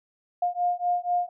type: beating tone pair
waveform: sine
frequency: 707 / 711.1 Hz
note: F5 / F5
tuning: +21 / +31 cents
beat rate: 4.1 Hz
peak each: -26 dBFS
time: 0.42-1.29 s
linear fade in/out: 5 ms
effects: none